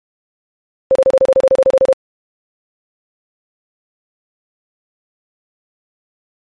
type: tone bursts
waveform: sine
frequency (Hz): 529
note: C5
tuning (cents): +19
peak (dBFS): -6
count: 14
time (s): 0.91-1.928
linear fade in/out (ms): 0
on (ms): 43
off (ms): 32
effects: MP3 48 kbps